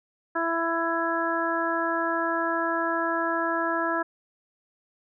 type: harmonic tone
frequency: 332.5 Hz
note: E4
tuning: 15 cents sharp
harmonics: 1 / 2 / 3 / 4 / 5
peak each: -30 / -30 / -30 / -30 / -30 dBFS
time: 0.35-4.03 s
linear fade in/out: 10 ms
effects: none